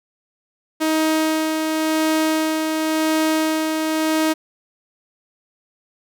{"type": "tone with tremolo", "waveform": "sawtooth", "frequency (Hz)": 315, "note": "D#4", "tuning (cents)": 21, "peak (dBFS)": -12, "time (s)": [0.8, 4.34], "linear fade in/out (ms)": 20, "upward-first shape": "sine", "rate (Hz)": 0.93, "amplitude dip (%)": 35, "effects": []}